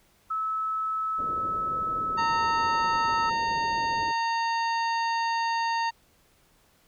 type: tone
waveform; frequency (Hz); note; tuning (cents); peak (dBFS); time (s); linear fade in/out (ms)
sine; 1300; E6; -24; -26; 0.3-3.3; 10
type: low-pass noise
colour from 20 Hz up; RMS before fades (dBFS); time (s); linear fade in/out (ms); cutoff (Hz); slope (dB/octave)
white; -41; 1.18-4.12; 10; 580; 48
type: harmonic tone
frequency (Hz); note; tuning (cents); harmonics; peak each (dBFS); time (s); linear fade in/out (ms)
920; A#5; -23; 1 / 2 / 3 / 4 / 5 / 7; -25 / -33 / -38 / -45 / -38 / -48; 2.17-5.91; 20
effects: pink hiss -63 dBFS RMS until 6.87 s